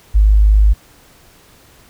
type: tone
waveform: sine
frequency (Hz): 51.91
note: G#1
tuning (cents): 0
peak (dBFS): -6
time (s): 0.14-0.74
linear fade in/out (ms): 20
effects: pink hiss -47 dBFS RMS until 1.89 s